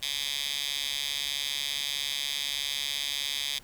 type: tone with high-pass filter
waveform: 10% pulse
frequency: 141.6 Hz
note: C#3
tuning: 37 cents sharp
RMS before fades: -32 dBFS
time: 0.02-3.59 s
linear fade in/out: 10 ms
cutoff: 3300 Hz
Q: 2.8
effects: pink hiss -55 dBFS RMS until 3.63 s